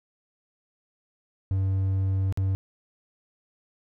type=tone with dropouts; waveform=triangle; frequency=95.9 Hz; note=G2; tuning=37 cents flat; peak=-20 dBFS; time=1.51-2.55 s; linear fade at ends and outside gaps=0 ms; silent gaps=2.325-2.374 s; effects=none